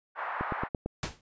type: band-pass noise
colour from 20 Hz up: pink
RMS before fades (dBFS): -35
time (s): 0.15-0.69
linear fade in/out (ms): 50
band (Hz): 800 to 1600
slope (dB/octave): 24
type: click train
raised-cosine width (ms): 2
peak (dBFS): -18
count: 5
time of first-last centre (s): 0.41-0.86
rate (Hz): 8.88
type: noise with exponential decay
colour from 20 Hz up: pink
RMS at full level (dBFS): -29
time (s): 1.03-1.21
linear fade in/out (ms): 2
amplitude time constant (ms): 39
effects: resampled to 16000 Hz